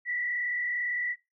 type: tone with frequency modulation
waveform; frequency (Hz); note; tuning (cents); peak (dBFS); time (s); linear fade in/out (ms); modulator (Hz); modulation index
sine; 1954; B6; -19; -28; 0.05-1.16; 50; 37.7; 1.2
effects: noise-tail reverb RT60 0.2 s tail -20 dB re dry